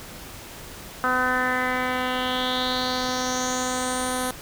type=tone with low-pass filter sweep; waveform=10% pulse; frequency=253.5 Hz; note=B3; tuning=45 cents sharp; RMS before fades=-25 dBFS; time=1.04-4.31 s; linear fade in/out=0 ms; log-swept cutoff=1400 to 11000 Hz; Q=4.4; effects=pink hiss -40 dBFS RMS until 4.41 s